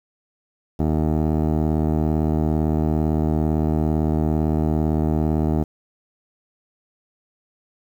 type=tone with low-pass filter; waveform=15% pulse; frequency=77.78 Hz; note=D#2; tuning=in tune; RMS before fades=-20 dBFS; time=0.79-5.64 s; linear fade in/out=10 ms; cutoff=570 Hz; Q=1.5; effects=8-bit